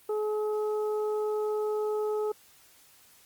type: harmonic tone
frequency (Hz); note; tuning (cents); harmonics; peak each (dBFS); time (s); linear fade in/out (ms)
425.3; G#4; +41; 1 / 2 / 3; -27 / -39 / -42; 0.09-2.32; 5
effects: white hiss -58 dBFS RMS until 3.25 s + Opus 32 kbps